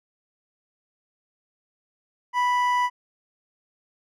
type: tone pair together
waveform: triangle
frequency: 985.4 / 1975.5 Hz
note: B5 / B6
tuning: -4 / 0 cents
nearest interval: octave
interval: 1204 cents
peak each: -18 / -27 dBFS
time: 2.33-2.9 s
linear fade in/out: 50 ms
effects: none